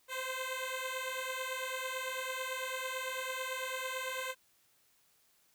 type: beating tone pair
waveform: 10% pulse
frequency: 514 / 523 Hz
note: C5 / C5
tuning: -31 / -1 cents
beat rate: 9 Hz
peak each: -31 dBFS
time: 0.08-4.35 s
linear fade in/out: 50 ms
effects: white hiss -70 dBFS RMS until 5.54 s